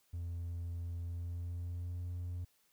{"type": "tone with pitch glide", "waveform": "triangle", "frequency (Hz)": [85.7, 88.26], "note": ["F2", "F2"], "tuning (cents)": [-32, 19], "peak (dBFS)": -35, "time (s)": [0.13, 2.45], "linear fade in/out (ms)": 10, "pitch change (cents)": 51, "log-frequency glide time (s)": [1.03, 2.09], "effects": ["tanh soft clip ceiling -32 dBFS", "white hiss -73 dBFS RMS until 2.72 s"]}